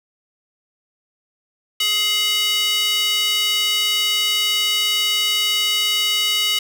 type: tone with high-pass filter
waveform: square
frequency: 421 Hz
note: G#4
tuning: 24 cents sharp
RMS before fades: -19 dBFS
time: 1.8-6.59 s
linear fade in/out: 5 ms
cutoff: 2900 Hz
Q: 3.1
effects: none